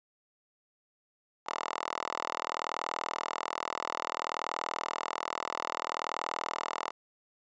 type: tone with high-pass filter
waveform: 5% pulse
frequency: 40.59 Hz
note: E1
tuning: 26 cents flat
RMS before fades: -36 dBFS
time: 1.46-6.91 s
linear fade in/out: 10 ms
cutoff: 840 Hz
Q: 7.4
effects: resampled to 16000 Hz